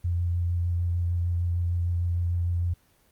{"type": "tone with vibrato", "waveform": "sine", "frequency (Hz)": 86.9, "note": "F2", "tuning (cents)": -8, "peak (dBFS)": -23, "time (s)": [0.04, 2.74], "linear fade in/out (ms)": 10, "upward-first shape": "sine", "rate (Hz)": 6.6, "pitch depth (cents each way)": 15, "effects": ["pink hiss -63 dBFS RMS until 3.11 s", "Opus 24 kbps"]}